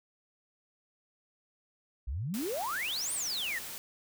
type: exponential two-way sweep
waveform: sine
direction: up then down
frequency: 55 to 9397 to 1742 Hz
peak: -32 dBFS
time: 2.07-3.59 s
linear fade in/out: 10 ms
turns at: 3.13 s
type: noise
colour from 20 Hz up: white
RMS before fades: -42 dBFS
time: 2.34-3.78 s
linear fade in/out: 0 ms
effects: none